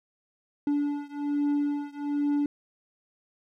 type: beating tone pair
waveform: triangle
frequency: 288.9 / 290.1 Hz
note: D4 / D4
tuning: -28 / -21 cents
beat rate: 1.2 Hz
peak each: -26 / -27 dBFS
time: 0.67-2.46 s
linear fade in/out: 2 ms
effects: none